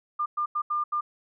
sine tone bursts at uneven times, 1200 Hz, D6, 37 cents sharp, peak -24 dBFS, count 5, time 0.19-0.26 / 0.37-0.46 / 0.55-0.62 / 0.7-0.84 / 0.92-1.01 s, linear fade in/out 10 ms, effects none

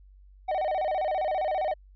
triangle tone with vibrato, 680 Hz, F5, 46 cents flat, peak -23 dBFS, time 0.48-1.74 s, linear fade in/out 10 ms, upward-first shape square, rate 15 Hz, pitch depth 180 cents each way, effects added 48 Hz sine -50 dBFS peak until 1.95 s + resampled to 11025 Hz

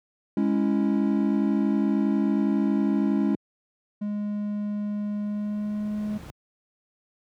triangle chord, C# minor, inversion second, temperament equal, 207.7 / 277.2 / 329.6 Hz, G#3 / C#4 / E4, 0 / 0 / 0 cents, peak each -21 / -23 / -26 dBFS, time 0.37-3.35 s, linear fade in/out 2 ms
triangle tone with pitch glide, 207.3 to 210.7 Hz, G#3 to G#3, -3 to +25 cents, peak -24 dBFS, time 4.01-6.18 s, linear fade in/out 10 ms, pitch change +28 cents, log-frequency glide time 5.23-6.06 s
brown noise with exponential growth, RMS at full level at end -34 dBFS, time 4.18-6.3 s, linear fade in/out 0 ms, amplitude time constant 460 ms
effects high-pass 100 Hz 12 dB/octave

